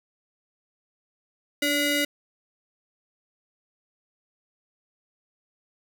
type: ring-modulated tone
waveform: 20% pulse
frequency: 867 Hz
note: A5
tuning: 26 cents flat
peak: -14 dBFS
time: 1.62-2.05 s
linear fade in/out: 5 ms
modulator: 1160 Hz
effects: none